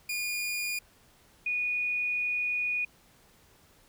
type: tone pair in turn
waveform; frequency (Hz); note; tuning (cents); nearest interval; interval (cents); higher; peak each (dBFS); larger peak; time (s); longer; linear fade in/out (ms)
sawtooth / sine; 2432 / 2462; D#7 / D#7; -40 / -19; unison; 21; second; -27; neither; 0.09-0.79 / 1.46-2.85; second; 5
effects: pink hiss -61 dBFS RMS until 3.88 s